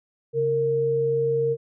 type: tone pair together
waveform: sine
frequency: 137.2 / 461.5 Hz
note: C#3 / A#4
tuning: -17 / -17 cents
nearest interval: octave + major sixth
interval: 2100 cents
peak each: -29 / -20 dBFS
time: 0.33-1.57 s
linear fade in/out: 50 ms
effects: none